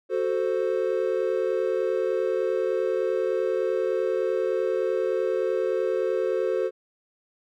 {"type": "chord", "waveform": "triangle", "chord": "F# diminished", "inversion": "none", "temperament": "equal", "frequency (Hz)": [370, 440, 523.3], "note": ["F#4", "A4", "C5"], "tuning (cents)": [0, 0, 0], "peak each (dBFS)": -25, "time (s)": [0.09, 6.71], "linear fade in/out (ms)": 50, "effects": []}